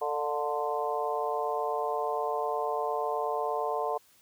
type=harmonic tone with a mistuned harmonic; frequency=148.5 Hz; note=D3; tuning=20 cents sharp; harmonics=3 / 4 / 5 / 6 / 7; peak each=-33 / -35 / -33 / -36 / -35 dBFS; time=0.01-3.98 s; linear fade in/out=10 ms; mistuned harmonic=5; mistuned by=-48 cents; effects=white hiss -62 dBFS RMS until 4.21 s